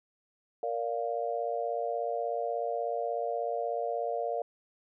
sine chord, Bb major, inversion none, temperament just, 466.2 / 582.7 / 699.2 Hz, Bb4 / D5 / F5, 0 / -14 / +2 cents, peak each -34 / -35 / -33 dBFS, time 0.63-4.42 s, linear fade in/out 2 ms, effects none

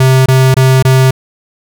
square tone bursts, 131.1 Hz, C3, 4 cents sharp, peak -5 dBFS, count 4, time 0-1.109 s, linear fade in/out 5 ms, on 260 ms, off 23 ms, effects none

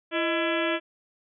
harmonic tone with a mistuned harmonic, 335 Hz, E4, 28 cents sharp, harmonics 1 / 2 / 3 / 4 / 5 / 6 / 7 / 8 / 9 / 10, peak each -28 / -29 / -36 / -34 / -33 / -37 / -34 / -36 / -38 / -38 dBFS, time 0.11-0.8 s, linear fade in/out 50 ms, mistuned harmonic 2, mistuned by -110 cents, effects none

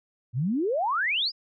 sine exponential sweep, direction up, 110.1 to 5200 Hz, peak -23 dBFS, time 0.33-1.32 s, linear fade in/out 50 ms, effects none

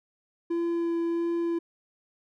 triangle tone with vibrato, 338 Hz, E4, 43 cents sharp, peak -23 dBFS, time 0.5-1.59 s, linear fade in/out 10 ms, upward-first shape sine, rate 1.5 Hz, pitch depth 9 cents each way, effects none

